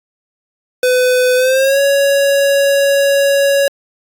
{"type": "tone with pitch glide", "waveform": "square", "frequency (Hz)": [503, 558.1], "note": ["B4", "C#5"], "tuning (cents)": [32, 12], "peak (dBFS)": -10, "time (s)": [0.83, 3.68], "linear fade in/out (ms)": 2, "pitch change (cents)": 180, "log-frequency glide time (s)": [1.36, 1.8], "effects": ["AAC 64 kbps"]}